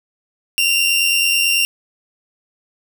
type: tone pair together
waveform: sawtooth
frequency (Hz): 2695 / 2784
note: E7 / F7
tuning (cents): +38 / -6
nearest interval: minor second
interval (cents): 56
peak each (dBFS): -18 / -11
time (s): 0.58-1.65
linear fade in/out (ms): 0
effects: none